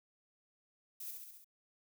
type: noise with echo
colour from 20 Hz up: violet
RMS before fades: -45 dBFS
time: 1-1.11 s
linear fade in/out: 5 ms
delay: 67 ms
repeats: 5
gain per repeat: -3 dB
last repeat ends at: 1.445 s
effects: none